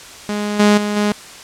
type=tone with level steps; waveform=sawtooth; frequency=207.7 Hz; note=G#3; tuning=in tune; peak=-15 / -5 / -14 / -10 dBFS; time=0.29-1.12 s; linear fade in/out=0 ms; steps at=0.59 / 0.77 / 0.96 s; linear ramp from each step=10 ms; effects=white hiss -36 dBFS RMS until 1.43 s + low-pass 8000 Hz 12 dB/octave